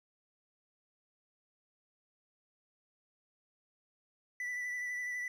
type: tone with vibrato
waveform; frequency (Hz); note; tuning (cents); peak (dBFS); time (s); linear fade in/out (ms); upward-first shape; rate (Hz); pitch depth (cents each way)
triangle; 1975.5; B6; 0; -34; 4.4-5.28; 2; sine; 12; 20
effects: none